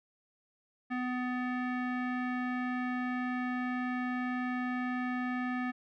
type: tone with low-pass filter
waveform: square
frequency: 250.1 Hz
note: B3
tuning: 22 cents sharp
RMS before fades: -34 dBFS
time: 0.9-5.72 s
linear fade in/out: 20 ms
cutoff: 1900 Hz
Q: 2.9
effects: none